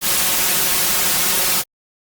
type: noise with comb filter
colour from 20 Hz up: white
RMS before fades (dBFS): -17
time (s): 0.01-1.64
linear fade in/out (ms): 50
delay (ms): 5.5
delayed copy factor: +1
effects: Opus 48 kbps